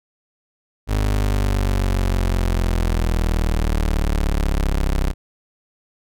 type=exponential sweep; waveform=30% pulse; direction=down; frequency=52.3 to 32.7 Hz; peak=-14 dBFS; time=0.87-5.14 s; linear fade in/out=50 ms; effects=none